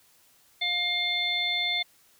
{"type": "harmonic tone", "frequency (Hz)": 708, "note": "F5", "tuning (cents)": 23, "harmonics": [1, 3, 5, 6], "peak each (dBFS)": [-37, -29, -27, -37], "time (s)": [0.61, 1.83], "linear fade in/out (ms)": 10, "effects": ["white hiss -61 dBFS RMS until 2.19 s"]}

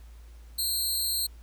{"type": "tone with amplitude modulation", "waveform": "15% pulse", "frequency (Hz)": 4186, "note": "C8", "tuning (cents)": 0, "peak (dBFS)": -16, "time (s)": [0.58, 1.27], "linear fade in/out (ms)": 10, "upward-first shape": "sine", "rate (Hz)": 246, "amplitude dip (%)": 85, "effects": ["added 57 Hz sine -45 dBFS peak until 1.42 s", "pink hiss -61 dBFS RMS until 1.42 s"]}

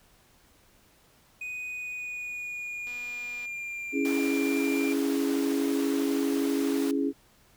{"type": "tone with pitch glide", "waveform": "triangle", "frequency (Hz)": [2489, 2377], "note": ["D#7", "D7"], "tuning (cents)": [0, 20], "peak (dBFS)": -32, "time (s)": [1.41, 4.93], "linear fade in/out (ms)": 5, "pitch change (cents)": -80, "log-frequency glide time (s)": [1.67, 3.98]}
{"type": "click train", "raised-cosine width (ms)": 0.2, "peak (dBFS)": -34, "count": 144, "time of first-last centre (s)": [2.87, 3.456], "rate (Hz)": 244}
{"type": "chord", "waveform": "sine", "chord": "C# minor", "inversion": "none", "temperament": "equal", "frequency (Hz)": [277.2, 329.6, 415.3], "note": ["C#4", "E4", "G#4"], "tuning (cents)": [0, 0, 0], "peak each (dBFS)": [-26, -31, -31], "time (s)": [3.92, 7.13], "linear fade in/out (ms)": 50}
{"type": "high-pass noise", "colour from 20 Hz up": "pink", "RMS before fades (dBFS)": -40, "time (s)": [4.05, 6.91], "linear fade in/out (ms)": 0, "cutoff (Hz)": 440, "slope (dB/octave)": 48}
{"effects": ["pink hiss -61 dBFS RMS until 7.56 s"]}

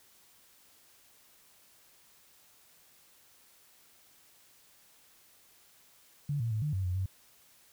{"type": "tone with pitch steps", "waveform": "sine", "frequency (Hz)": [144.4, 115.4, 108.3, 149.4, 95.2, 90.3, 94.6], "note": ["D3", "A#2", "A2", "D3", "F#2", "F#2", "F#2"], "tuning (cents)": [-29, -17, -27, 30, 50, -42, 39], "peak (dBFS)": -29, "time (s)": [6.29, 7.06], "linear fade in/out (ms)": 5, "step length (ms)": 110, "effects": ["white hiss -62 dBFS RMS until 7.72 s"]}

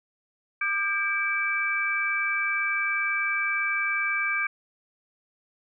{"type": "tone cluster", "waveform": "sine", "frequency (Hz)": [1198, 1597, 2315], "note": ["D6", "G6", "D7"], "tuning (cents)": [34, 32, -25], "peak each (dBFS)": [-32, -28, -26], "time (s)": [0.61, 4.47], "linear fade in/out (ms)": 5, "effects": []}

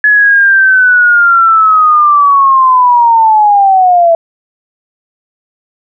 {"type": "linear sweep", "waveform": "sine", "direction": "down", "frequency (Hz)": [1706, 659.3], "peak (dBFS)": -3, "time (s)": [0.04, 4.15], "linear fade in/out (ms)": 2, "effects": []}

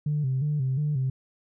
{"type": "tone with vibrato", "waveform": "sine", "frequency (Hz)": 140, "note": "C#3", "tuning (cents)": 18, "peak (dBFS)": -22, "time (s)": [0.06, 1.1], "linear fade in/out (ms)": 5, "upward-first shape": "square", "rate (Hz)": 2.8, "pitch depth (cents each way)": 110, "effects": ["tanh soft clip ceiling -19 dBFS"]}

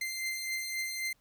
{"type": "beating tone pair", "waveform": "sawtooth", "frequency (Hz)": [2081, 2084.8], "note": ["C7", "C7"], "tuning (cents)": [-10, -7], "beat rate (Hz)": 3.8, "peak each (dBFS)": [-37, -31], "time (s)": [0.01, 1.13], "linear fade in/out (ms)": 5, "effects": ["pink hiss -71 dBFS RMS until 1.2 s"]}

